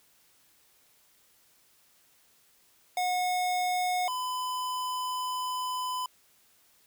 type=tone pair in turn; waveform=square; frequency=727 / 1007.4 Hz; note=F#5 / B5; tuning=-31 / +34 cents; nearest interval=tritone; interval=565 cents; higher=second; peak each=-27 / -31 dBFS; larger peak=first; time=2.97-4.08 / 4.08-6.06 s; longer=second; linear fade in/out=2 ms; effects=white hiss -64 dBFS RMS until 6.86 s